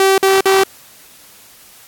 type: tone bursts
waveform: sawtooth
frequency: 386.1 Hz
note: G4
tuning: 26 cents flat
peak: -5 dBFS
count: 3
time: 0-0.636 s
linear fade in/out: 2 ms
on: 180 ms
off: 48 ms
effects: white hiss -43 dBFS RMS until 1.87 s + AAC 64 kbps